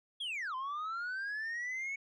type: linear two-way sweep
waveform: sine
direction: down then up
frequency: 3400 to 1014 to 2228 Hz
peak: -33 dBFS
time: 0.2-1.96 s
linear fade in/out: 10 ms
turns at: 0.55 s
effects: tanh soft clip ceiling -35 dBFS

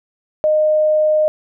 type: tone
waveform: sine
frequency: 615 Hz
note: D#5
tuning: 20 cents flat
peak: -11 dBFS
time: 0.44-1.28 s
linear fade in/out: 0 ms
effects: none

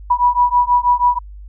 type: beating tone pair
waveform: sine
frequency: 974 / 980.2 Hz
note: B5 / B5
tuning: -24 / -13 cents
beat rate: 6.2 Hz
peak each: -14 dBFS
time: 0.1-1.19 s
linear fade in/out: 10 ms
effects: added 50 Hz sine -32 dBFS peak until 1.48 s

